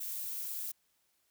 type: noise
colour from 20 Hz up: violet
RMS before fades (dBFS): -39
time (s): 0-0.72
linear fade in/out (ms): 10
effects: white hiss -75 dBFS RMS until 1.3 s